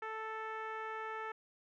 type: tone with low-pass filter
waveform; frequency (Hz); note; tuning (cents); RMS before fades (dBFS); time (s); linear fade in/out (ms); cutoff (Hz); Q
10% pulse; 440; A4; 0; -42; 0.02-1.32; 5; 1600; 1.3
effects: none